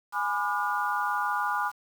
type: chord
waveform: sine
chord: G# diminished seventh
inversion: none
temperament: just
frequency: 830.6 / 996.7 / 1196.1 / 1435.3 Hz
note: G#5 / B5 / D6 / F6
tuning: 0 / +16 / +31 / +47 cents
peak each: -31 dBFS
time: 0.12-1.72 s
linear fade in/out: 50 ms
effects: 8-bit